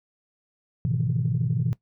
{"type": "chord", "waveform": "sine", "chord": "E major seventh", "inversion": "first", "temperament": "equal with one note detuned", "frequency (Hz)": [103.83, 123.47, 155.56, 167.6], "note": ["G#2", "B2", "D#3", "E3"], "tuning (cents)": [0, 0, 0, 29], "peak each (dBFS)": [-30, -24, -27, -29], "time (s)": [0.85, 1.73], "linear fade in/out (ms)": 0, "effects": ["noise-tail reverb RT60 0.1 s tail -18 dB re dry", "tanh soft clip ceiling -14 dBFS"]}